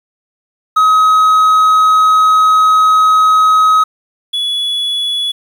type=tone pair in turn; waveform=triangle; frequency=1270 / 3403 Hz; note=D#6 / G#7; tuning=+35 / +41 cents; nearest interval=octave + perfect fourth; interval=1706 cents; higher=second; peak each=-4 / -12 dBFS; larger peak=first; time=0.76-3.84 / 4.33-5.32 s; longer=first; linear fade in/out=10 ms; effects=7-bit